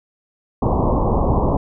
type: low-pass noise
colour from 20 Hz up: pink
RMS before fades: -17 dBFS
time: 0.62-1.57 s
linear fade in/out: 5 ms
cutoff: 1100 Hz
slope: 96 dB/octave
effects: none